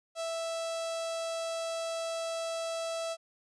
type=tone with notch filter; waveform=sawtooth; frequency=659.3 Hz; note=E5; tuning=in tune; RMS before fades=-35 dBFS; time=0.15-3.17 s; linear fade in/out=50 ms; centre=1800 Hz; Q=1.3; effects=resampled to 22050 Hz